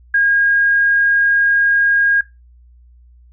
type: tone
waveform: sine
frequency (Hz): 1628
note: G#6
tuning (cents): -35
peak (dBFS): -10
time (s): 0.14-2.21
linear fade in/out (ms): 5
effects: noise-tail reverb RT60 0.2 s tail -17 dB re dry + added 60 Hz sine -43 dBFS peak until 3.32 s